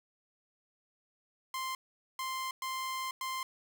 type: tone bursts at uneven times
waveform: sawtooth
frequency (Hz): 1046.5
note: C6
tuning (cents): 0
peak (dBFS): -31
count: 4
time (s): 1.54-1.75 / 2.19-2.51 / 2.62-3.11 / 3.21-3.43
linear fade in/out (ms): 2
effects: 10-bit